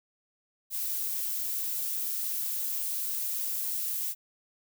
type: noise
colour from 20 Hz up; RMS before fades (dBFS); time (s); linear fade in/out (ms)
violet; -32; 0.7-4.15; 50
effects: none